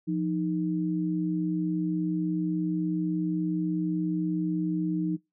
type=tone pair together; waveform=sine; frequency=174.61 / 311.1 Hz; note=F3 / D#4; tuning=0 / 0 cents; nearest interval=minor seventh; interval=1000 cents; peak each=-28 dBFS; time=0.07-5.17 s; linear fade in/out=20 ms; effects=noise-tail reverb RT60 0.2 s tail -23 dB re dry